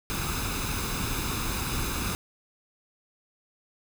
pink noise with comb filter, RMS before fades -30 dBFS, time 0.1-2.15 s, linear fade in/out 0 ms, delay 0.79 ms, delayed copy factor +0.6, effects none

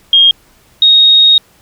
sine tone pair in turn, 3237 / 3741 Hz, G#7 / A#7, -45 / +5 cents, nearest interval minor third, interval 250 cents, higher second, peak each -3 dBFS, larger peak neither, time 0.13-0.31 / 0.82-1.38 s, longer second, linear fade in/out 2 ms, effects pink hiss -48 dBFS RMS until 1.61 s

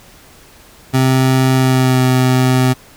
25% pulse tone with pitch glide, 130.81 to 128.41 Hz, C3 to C3, 0 to -32 cents, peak -6 dBFS, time 0.93-2.74 s, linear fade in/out 20 ms, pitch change -32 cents, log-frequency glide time 1.55-2.03 s, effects pink hiss -43 dBFS RMS until 2.96 s

